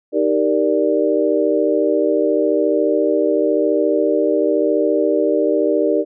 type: chord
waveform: sine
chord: Eb major seventh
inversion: none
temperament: equal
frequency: 311.1 / 392 / 466.2 / 587.3 Hz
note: Eb4 / G4 / Bb4 / D5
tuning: 0 / 0 / 0 / 0 cents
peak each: -19 dBFS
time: 0.12-6.05 s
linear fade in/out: 50 ms
effects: none